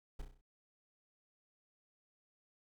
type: noise with echo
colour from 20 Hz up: brown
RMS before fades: -41 dBFS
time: 0.19-0.22 s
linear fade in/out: 5 ms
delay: 32 ms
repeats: 6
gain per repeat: -5 dB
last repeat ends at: 0.412 s
effects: none